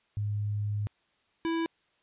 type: tone pair in turn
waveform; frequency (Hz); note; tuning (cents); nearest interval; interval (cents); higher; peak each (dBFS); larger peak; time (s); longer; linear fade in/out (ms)
sine / square; 103.83 / 329.6; G#2 / E4; 0 / 0; octave + minor sixth; 2000; second; -28; neither; 0.17-0.87 / 1.45-1.66; first; 0
effects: white hiss -70 dBFS RMS until 2.02 s + resampled to 8000 Hz